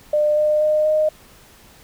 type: tone with pitch steps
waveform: sine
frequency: 600 / 605.6 / 611.2 / 616.9 Hz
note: D5 / D#5 / D#5 / D#5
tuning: +37 / -47 / -31 / -15 cents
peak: -14 dBFS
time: 0.13-1.09 s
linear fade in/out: 5 ms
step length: 240 ms
effects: pink hiss -48 dBFS RMS until 1.83 s